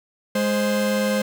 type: tone pair together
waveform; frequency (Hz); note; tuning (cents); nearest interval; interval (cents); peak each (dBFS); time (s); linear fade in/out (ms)
45% pulse; 207.7 / 524.5; G#3 / C5; 0 / +4; octave + major third; 1604; -22; 0.35-1.22; 5
effects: none